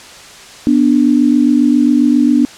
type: tone pair together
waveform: sine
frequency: 245.9 / 293.3 Hz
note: B3 / D4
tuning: -7 / -2 cents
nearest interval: minor third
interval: 305 cents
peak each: -10 dBFS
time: 0.67-2.45 s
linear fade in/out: 0 ms
effects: white hiss -35 dBFS RMS until 2.57 s + low-pass 7000 Hz 12 dB/octave